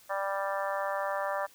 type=harmonic tone; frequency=196.4 Hz; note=G3; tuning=4 cents sharp; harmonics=3 / 4 / 5 / 6 / 7 / 8 / 9; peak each=-33 / -37 / -37 / -37 / -42 / -43 / -40 dBFS; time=0.09-1.47 s; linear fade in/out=20 ms; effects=white hiss -58 dBFS RMS until 1.54 s